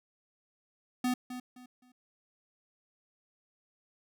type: tone with echo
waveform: square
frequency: 250 Hz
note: B3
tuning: 21 cents sharp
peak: -28 dBFS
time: 1.04-1.14 s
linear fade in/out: 5 ms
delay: 260 ms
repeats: 3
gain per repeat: -11 dB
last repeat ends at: 1.92 s
effects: none